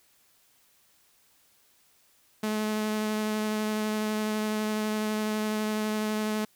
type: tone with vibrato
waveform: sawtooth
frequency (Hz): 214.4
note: A3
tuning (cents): -45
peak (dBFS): -23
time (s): 2.43-6.45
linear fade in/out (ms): 5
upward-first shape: triangle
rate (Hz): 12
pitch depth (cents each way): 12
effects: white hiss -64 dBFS RMS until 6.55 s